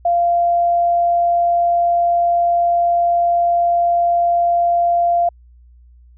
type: tone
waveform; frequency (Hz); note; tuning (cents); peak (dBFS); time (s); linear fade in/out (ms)
sine; 692; F5; -16; -12; 0.05-5.29; 5
effects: added 60 Hz sine -43 dBFS peak until 6.17 s